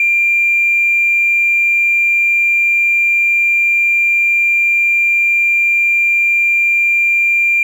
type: tone with tanh clipping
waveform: triangle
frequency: 2383 Hz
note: D7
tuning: 25 cents sharp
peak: -9 dBFS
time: 0-7.63 s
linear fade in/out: 2 ms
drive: 1 dB
effects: none